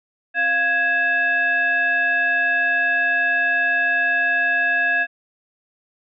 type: tone with frequency modulation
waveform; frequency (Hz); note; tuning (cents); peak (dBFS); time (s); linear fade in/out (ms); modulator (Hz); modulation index
sine; 1661.2; G#6; 0; -16; 0.34-5.07; 50; 968; 0.65
effects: none